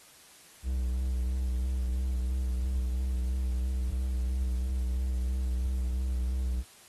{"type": "tone with vibrato", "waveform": "triangle", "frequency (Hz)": 63.2, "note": "B1", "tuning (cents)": 41, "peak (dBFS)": -25, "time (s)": [0.63, 6.64], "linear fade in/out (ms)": 50, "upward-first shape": "sine", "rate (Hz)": 3, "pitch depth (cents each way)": 36, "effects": ["white hiss -55 dBFS RMS until 6.88 s", "AAC 32 kbps"]}